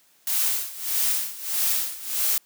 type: noise with tremolo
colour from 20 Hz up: blue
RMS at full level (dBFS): -22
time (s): 0.27-2.38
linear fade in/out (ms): 2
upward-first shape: sine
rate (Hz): 1.6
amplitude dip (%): 85
effects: white hiss -60 dBFS RMS until 2.45 s + high-pass 150 Hz 12 dB/octave